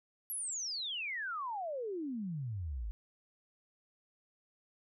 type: exponential sweep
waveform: sine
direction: down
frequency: 11790 to 48.43 Hz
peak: -36 dBFS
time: 0.3-2.91 s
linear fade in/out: 0 ms
effects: none